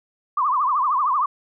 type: tone with vibrato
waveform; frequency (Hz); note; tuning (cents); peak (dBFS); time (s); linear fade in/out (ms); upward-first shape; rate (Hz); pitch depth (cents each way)
sine; 1100; C#6; -14; -17; 0.37-1.26; 5; triangle; 13; 220
effects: none